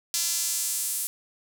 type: tone with high-pass filter sweep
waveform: sawtooth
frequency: 340 Hz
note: F4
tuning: 46 cents flat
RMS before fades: -28 dBFS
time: 0.14-1.07 s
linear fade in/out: 0 ms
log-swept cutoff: 5600 to 9600 Hz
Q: 1.3
effects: none